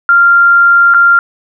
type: tone with dropouts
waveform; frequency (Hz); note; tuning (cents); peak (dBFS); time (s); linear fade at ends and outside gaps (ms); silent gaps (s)
sine; 1390; F6; -9; -3; 0.09-1.19; 1; 0.939-0.945
effects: none